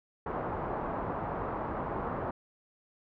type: low-pass noise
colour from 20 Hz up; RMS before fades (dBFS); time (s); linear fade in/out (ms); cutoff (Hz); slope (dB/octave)
white; -35; 0.26-2.31; 5; 1100; 24
effects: none